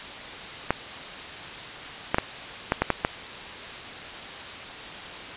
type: clicks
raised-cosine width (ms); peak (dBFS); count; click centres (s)
0.5; -5; 7; 0.706 / 2.145 / 2.184 / 2.721 / 2.82 / 2.903 / 3.049
effects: white hiss -37 dBFS RMS until 5.36 s + resampled to 8000 Hz